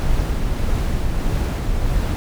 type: noise with tremolo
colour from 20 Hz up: brown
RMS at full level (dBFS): -18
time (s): 0-2.16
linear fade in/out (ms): 0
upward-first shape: sine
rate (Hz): 1.6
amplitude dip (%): 25
effects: none